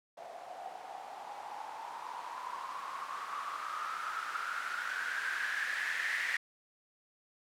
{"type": "noise with low-pass filter sweep", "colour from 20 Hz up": "violet", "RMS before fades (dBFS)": -39, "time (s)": [0.17, 6.37], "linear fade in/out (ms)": 5, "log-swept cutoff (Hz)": [680, 1900], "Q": 8.1, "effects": []}